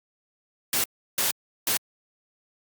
white noise bursts at uneven times, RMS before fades -24 dBFS, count 3, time 0.73-0.84 / 1.18-1.31 / 1.67-1.77 s, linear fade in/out 2 ms, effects high-pass 100 Hz 12 dB/octave + Opus 48 kbps

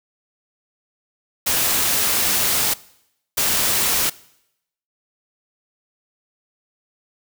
white noise bursts at uneven times, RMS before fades -19 dBFS, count 2, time 1.46-2.74 / 3.37-4.1 s, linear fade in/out 10 ms, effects noise-tail reverb RT60 0.8 s tail -21 dB re dry

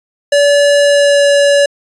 square tone with pitch glide, 574 to 569.4 Hz, D5 to C#5, -40 to +46 cents, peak -7 dBFS, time 0.32-1.66 s, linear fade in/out 5 ms, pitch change -14 cents, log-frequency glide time 0.8-1.25 s, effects resampled to 22050 Hz

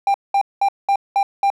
triangle tone bursts, 795 Hz, G5, 24 cents sharp, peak -11 dBFS, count 6, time 0.07-1.502 s, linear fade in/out 2 ms, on 72 ms, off 200 ms, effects none

